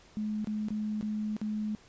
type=tone with dropouts; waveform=sine; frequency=213 Hz; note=G#3; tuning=44 cents sharp; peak=-30 dBFS; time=0.17-1.75 s; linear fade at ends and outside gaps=0 ms; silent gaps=0.445-0.472 / 0.685-0.705 / 1.011-1.027 / 1.366-1.415 s; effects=pink hiss -58 dBFS RMS until 1.88 s + resampled to 16000 Hz